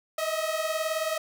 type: beating tone pair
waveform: sawtooth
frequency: 625 / 644 Hz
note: D#5 / E5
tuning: +8 / -41 cents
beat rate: 19 Hz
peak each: -26 dBFS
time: 0.18-1.18 s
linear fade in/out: 5 ms
effects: none